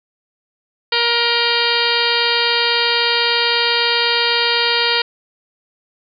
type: harmonic tone with a mistuned harmonic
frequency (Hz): 471.9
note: A#4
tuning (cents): +21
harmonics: 1 / 2 / 3 / 4 / 5 / 6 / 7 / 8 / 9 / 10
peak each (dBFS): -23 / -23 / -23 / -23 / -23 / -23 / -23 / -23 / -23 / -23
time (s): 0.92-5.02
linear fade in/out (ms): 5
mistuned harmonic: 7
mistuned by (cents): -66
effects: none